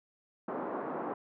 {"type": "band-pass noise", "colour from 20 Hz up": "pink", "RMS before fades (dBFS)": -37, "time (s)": [0.48, 1.14], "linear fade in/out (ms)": 5, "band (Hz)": [240, 1200], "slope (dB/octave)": 24, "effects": []}